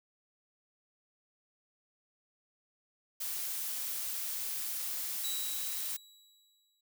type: noise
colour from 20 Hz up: blue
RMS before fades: -37 dBFS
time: 3.2-5.97 s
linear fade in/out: 10 ms
type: tone with exponential decay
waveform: sawtooth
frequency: 3900 Hz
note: B7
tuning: 23 cents flat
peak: -32 dBFS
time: 5.24-6.81 s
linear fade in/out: 5 ms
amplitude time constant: 340 ms
effects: none